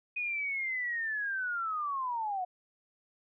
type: linear sweep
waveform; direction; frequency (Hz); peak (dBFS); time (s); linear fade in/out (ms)
sine; down; 2489 to 711; -31; 0.16-2.45; 10
effects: none